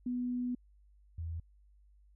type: tone pair in turn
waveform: sine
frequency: 246.9 / 82.39 Hz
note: B3 / E2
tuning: 0 / 0 cents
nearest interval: octave + perfect fifth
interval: 1900 cents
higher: first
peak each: -32 / -36 dBFS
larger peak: first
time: 0.06-0.55 / 1.18-1.4 s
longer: first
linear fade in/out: 5 ms
effects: added 50 Hz sine -60 dBFS peak until 2.15 s